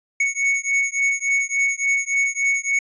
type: beating tone pair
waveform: square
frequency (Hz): 2217 / 2220.5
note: C#7 / C#7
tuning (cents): 0 / +2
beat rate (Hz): 3.5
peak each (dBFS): -22 / -22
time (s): 0.2-2.79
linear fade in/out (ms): 5
effects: resampled to 16000 Hz